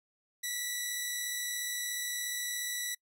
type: tone pair together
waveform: 10% pulse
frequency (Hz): 1922 / 1959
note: B6 / B6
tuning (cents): -48 / -15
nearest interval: unison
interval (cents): 33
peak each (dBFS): -36 / -25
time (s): 0.43-2.95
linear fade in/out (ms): 10
effects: noise-tail reverb RT60 0.1 s tail -25 dB re dry